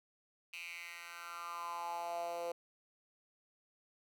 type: tone with high-pass filter sweep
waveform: 10% pulse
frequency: 171.3 Hz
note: F3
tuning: 33 cents flat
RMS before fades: -43 dBFS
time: 0.53-2.52 s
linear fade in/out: 5 ms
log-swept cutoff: 2600 to 520 Hz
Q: 5.4
effects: none